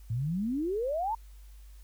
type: exponential sweep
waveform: sine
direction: up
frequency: 107.4 to 935 Hz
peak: -28 dBFS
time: 0.1-1.15 s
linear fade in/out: 5 ms
effects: added 50 Hz sine -47 dBFS peak until 1.83 s + white hiss -64 dBFS RMS until 1.83 s